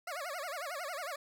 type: tone with vibrato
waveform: 20% pulse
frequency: 634 Hz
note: D#5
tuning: 32 cents sharp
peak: -33 dBFS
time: 0.07-1.16 s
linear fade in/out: 5 ms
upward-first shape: sine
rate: 11 Hz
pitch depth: 250 cents each way
effects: none